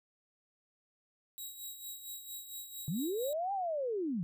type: tone with tremolo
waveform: 5% pulse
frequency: 3838 Hz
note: A#7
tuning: 50 cents sharp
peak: -33 dBFS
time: 1.38-3.33 s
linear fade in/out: 0 ms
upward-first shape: sine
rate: 4.4 Hz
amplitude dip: 60%
type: linear two-way sweep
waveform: sine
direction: up then down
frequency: 137 to 811 to 157.2 Hz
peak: -32 dBFS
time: 2.88-4.23 s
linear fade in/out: 0 ms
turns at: 3.53 s
effects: none